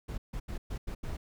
brown noise bursts at uneven times, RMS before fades -36 dBFS, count 6, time 0.08-0.18 / 0.33-0.4 / 0.48-0.58 / 0.7-0.78 / 0.87-0.95 / 1.03-1.17 s, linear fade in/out 10 ms, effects none

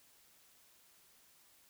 silence, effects white hiss -66 dBFS RMS until 1.69 s

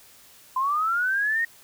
sine linear sweep, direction up, 1016 to 1876 Hz, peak -21 dBFS, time 0.56-1.45 s, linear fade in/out 5 ms, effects white hiss -52 dBFS RMS until 1.63 s

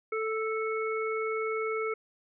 harmonic tone, 440 Hz, A4, in tune, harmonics 1 / 3 / 5, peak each -30 / -35 / -37 dBFS, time 0.12-1.94 s, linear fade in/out 5 ms, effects none

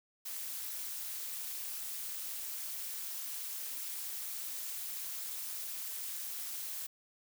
blue noise with amplitude modulation, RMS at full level -38 dBFS, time 0.25-6.87 s, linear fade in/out 10 ms, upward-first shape sine, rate 237 Hz, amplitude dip 65%, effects none

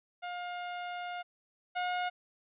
sawtooth tone pair in turn, 710 / 719.5 Hz, F5 / F#5, +28 / -49 cents, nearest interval unison, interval 23 cents, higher second, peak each -33 / -27 dBFS, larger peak second, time 0.22-1.23 / 1.75-2.1 s, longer first, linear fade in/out 20 ms, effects resampled to 8000 Hz

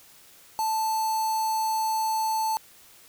square tone with notch filter, 880 Hz, A5, in tune, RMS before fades -26 dBFS, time 0.59-2.57 s, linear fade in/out 0 ms, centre 2500 Hz, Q 1.3, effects white hiss -53 dBFS RMS until 3.08 s

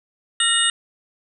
sine tone cluster, 1368 / 1851 / 2895 / 3666 / 8510 Hz, F6 / A#6 / F#7 / A#7 / C9, -36 / -13 / -38 / -30 / +28 cents, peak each -27 / -24 / -21 / -21 / -21 dBFS, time 0.4-0.7 s, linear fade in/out 2 ms, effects none

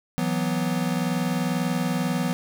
square chord, E suspended second, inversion none, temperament equal, 164.81 / 185 / 246.9 Hz, E3 / F#3 / B3, 0 / 0 / 0 cents, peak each -28 dBFS, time 0.18-2.33 s, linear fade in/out 0 ms, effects none

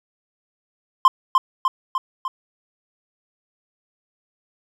triangle tone with echo, 1046.5 Hz, C6, in tune, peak -5 dBFS, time 1.05-1.08 s, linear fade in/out 2 ms, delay 300 ms, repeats 4, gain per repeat -4 dB, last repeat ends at 2.28 s, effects none

